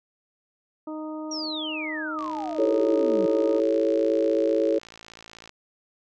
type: harmonic tone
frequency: 310 Hz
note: D#4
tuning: 6 cents flat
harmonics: 1 / 2 / 3 / 4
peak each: -32 / -38 / -42 / -44 dBFS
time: 0.87-3.6 s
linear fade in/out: 5 ms
type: exponential sweep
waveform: sine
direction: down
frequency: 5800 to 180.1 Hz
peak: -30 dBFS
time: 1.31-3.26 s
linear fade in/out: 5 ms
type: click train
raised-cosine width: 0.2 ms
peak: -26 dBFS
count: 186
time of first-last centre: 2.19-5.494 s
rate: 56 Hz
type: chord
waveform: sine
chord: A dominant seventh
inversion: second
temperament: equal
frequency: 329.6 / 392 / 440 / 554.4 Hz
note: E4 / G4 / A4 / C#5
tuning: 0 / 0 / 0 / 0 cents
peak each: -25 / -30 / -24 / -24 dBFS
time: 2.58-4.79 s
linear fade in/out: 10 ms
effects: none